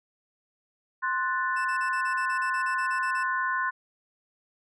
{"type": "chord", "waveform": "sine", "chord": "F# diminished", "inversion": "second", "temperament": "equal", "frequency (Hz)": [1046.5, 1480, 1760], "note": ["C6", "F#6", "A6"], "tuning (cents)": [0, 0, 0], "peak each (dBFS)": [-28, -29, -32], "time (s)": [1.02, 3.71], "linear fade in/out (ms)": 20}
{"type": "tone bursts", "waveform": "sawtooth", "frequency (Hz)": 2640, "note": "E7", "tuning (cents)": 2, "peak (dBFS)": -36, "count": 14, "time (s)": [1.56, 3.235], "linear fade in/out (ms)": 10, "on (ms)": 89, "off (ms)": 33}
{"effects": ["resampled to 24000 Hz"]}